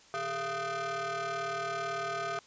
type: ring-modulated tone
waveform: 30% pulse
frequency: 280 Hz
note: C#4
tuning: 18 cents sharp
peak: -27 dBFS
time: 0.14-2.39 s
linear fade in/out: 0 ms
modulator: 961 Hz
effects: white hiss -58 dBFS RMS until 2.46 s + resampled to 16000 Hz